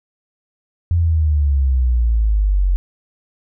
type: exponential sweep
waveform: sine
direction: down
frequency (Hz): 87.31 to 44.83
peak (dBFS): -12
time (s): 0.91-2.76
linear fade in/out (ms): 0
effects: none

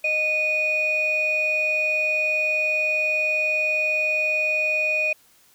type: tone pair together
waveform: sine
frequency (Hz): 617.5 / 2470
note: D#5 / D#7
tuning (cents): -13 / -13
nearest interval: 2 octaves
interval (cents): 2400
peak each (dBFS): -26 / -19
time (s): 0.04-5.13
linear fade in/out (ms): 5
effects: tanh soft clip ceiling -15 dBFS + white hiss -57 dBFS RMS until 5.54 s

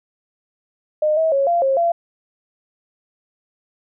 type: tone with pitch steps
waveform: sine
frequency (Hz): 611 / 643 / 551 / 689 / 538 / 682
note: D#5 / E5 / C#5 / F5 / C5 / F5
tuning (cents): -32 / -43 / -11 / -24 / +48 / -41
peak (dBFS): -14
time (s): 1.02-1.92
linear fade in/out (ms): 5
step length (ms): 150
effects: none

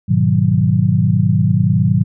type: chord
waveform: sine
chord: G# minor seventh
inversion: none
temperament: equal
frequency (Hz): 103.83 / 123.47 / 155.56 / 185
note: G#2 / B2 / D#3 / F#3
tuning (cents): 0 / 0 / 0 / 0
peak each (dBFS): -16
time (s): 0.08-2.04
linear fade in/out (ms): 20
effects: none

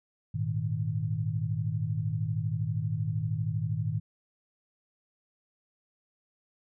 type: chord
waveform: sine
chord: Ab suspended second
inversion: none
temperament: equal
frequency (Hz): 103.83 / 116.54 / 155.56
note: Ab2 / Bb2 / Eb3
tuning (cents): 0 / 0 / 0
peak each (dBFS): -32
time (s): 0.34-4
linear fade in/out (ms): 10
effects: none

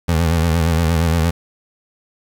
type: tone with vibrato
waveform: 25% pulse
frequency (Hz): 82.41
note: E2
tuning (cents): 0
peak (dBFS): -10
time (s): 0.08-1.31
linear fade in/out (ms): 10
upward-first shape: sine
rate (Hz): 8.6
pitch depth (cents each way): 77
effects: 7-bit

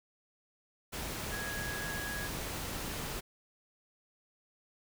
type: tone in noise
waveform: sine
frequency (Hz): 1661.2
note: G#6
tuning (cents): 0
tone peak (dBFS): -39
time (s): 1.31-2.28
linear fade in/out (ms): 20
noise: pink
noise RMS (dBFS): -39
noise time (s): 0.92-3.21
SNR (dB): -3
effects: none

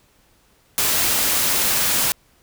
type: noise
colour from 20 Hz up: white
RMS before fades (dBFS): -19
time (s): 0.78-2.12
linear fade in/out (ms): 0
effects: pink hiss -58 dBFS RMS until 2.42 s

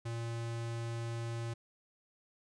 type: tone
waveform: square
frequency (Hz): 116.2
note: A#2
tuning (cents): -5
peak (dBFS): -37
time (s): 0.05-1.54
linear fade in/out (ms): 10
effects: resampled to 22050 Hz

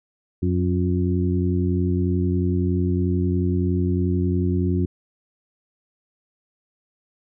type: harmonic tone with a mistuned harmonic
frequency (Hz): 91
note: F#2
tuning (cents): -28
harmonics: 1 / 2 / 3 / 4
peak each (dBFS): -21 / -24 / -26 / -27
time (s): 0.42-4.86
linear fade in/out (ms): 10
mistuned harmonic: 4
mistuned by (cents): -38
effects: none

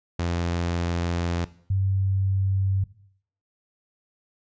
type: tone pair in turn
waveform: sawtooth / sine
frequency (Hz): 86 / 96.53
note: F2 / G2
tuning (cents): -26 / -26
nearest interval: major second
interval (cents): 200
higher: second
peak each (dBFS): -20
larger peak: neither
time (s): 0.19-1.45 / 1.7-2.84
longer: first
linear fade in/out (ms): 5
effects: noise-tail reverb RT60 0.6 s tail -17 dB re dry + resampled to 16000 Hz

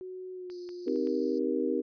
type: tone with pitch glide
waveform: sine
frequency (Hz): 370 to 354.9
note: F#4 to F4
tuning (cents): 0 to +28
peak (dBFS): -38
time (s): 0.01-0.96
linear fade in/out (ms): 0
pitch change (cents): -72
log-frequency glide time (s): 0.33-0.58
type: click train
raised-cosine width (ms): 0.3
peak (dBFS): -36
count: 4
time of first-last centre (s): 0.5-1.071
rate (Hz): 5.25
type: high-pass noise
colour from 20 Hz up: white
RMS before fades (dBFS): -45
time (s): 0.5-1.39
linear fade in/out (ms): 5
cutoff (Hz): 4400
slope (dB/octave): 96
type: chord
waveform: sine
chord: C minor seventh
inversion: none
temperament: just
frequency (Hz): 261.6 / 314 / 392.4 / 470.9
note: C4 / Eb4 / G4 / Bb4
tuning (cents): 0 / +16 / +2 / +18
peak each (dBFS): -32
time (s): 0.86-1.82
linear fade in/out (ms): 20
effects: resampled to 11025 Hz

